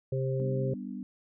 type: harmonic tone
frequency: 132.2 Hz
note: C3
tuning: 18 cents sharp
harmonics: 1 / 3 / 4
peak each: -29 / -34 / -35 dBFS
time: 0.12-0.74 s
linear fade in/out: 5 ms
type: chord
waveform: sine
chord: G major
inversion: none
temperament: equal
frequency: 196 / 246.9 / 293.7 Hz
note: G3 / B3 / D4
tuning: 0 / 0 / 0 cents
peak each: -39 / -39 / -44 dBFS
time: 0.4-1.03 s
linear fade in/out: 0 ms
effects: none